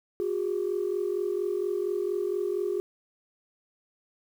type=tone pair together; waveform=sine; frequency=362.1 / 406.4 Hz; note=F#4 / G#4; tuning=-37 / -38 cents; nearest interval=major second; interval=199 cents; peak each=-28 dBFS; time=0.2-2.8 s; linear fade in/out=0 ms; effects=tanh soft clip ceiling -20 dBFS + 9-bit